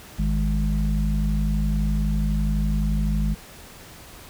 harmonic tone, 51.91 Hz, G#1, in tune, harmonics 1 / 3 / 4, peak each -21 / -26 / -27 dBFS, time 0.18-3.35 s, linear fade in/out 20 ms, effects pink hiss -44 dBFS RMS until 4.29 s

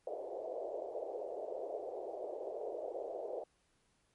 white band-pass noise, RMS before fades -42 dBFS, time 0.07-3.44 s, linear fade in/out 2 ms, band 390 to 670 Hz, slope 48 dB/octave, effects pink hiss -75 dBFS RMS until 4.14 s + MP3 48 kbps

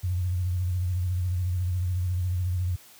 sine tone with vibrato, 90.2 Hz, F#2, 44 cents flat, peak -23 dBFS, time 0.03-2.76 s, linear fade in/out 10 ms, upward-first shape sine, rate 14 Hz, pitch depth 66 cents each way, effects white hiss -52 dBFS RMS until 2.99 s + high-pass 60 Hz 12 dB/octave

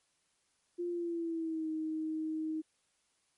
sine tone with pitch glide, 349.2 to 314.7 Hz, F4 to D#4, 0 to +20 cents, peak -33 dBFS, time 0.78-2.62 s, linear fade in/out 20 ms, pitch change -180 cents, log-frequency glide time 0.89-1.69 s, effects white hiss -75 dBFS RMS until 3.37 s + MP3 48 kbps

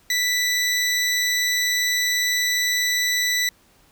20% pulse tone, 1975.5 Hz, B6, in tune, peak -14 dBFS, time 0.1-3.49 s, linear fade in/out 2 ms, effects pink hiss -57 dBFS RMS until 3.91 s

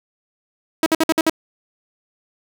sawtooth tone bursts, 321.2 Hz, E4, 45 cents flat, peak -9 dBFS, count 6, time 0.83-1.297 s, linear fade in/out 2 ms, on 32 ms, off 55 ms, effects none

